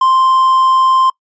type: tone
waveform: triangle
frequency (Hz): 1046.5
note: C6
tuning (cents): 0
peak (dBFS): -6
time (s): 0.01-1.1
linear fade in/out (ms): 5
effects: noise-tail reverb RT60 0.1 s tail -24 dB re dry + resampled to 16000 Hz